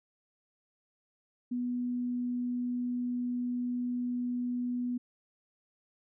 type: tone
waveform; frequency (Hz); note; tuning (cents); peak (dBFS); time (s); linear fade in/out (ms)
sine; 245.5; B3; -10; -30; 1.51-4.98; 10
effects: none